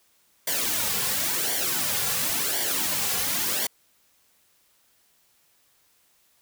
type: noise with flanger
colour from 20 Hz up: white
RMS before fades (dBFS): -26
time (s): 0.47-3.67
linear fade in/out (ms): 5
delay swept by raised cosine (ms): 0.76 to 3.26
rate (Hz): 0.94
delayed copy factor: -0.7
effects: white hiss -64 dBFS RMS until 6.41 s